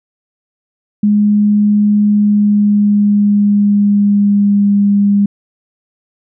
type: tone with pitch glide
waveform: sine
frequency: 207.7 to 202.1 Hz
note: G#3 to G#3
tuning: 0 to -47 cents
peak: -7 dBFS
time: 1.03-5.26 s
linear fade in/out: 5 ms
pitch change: -47 cents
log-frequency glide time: 2.04-4.77 s
effects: none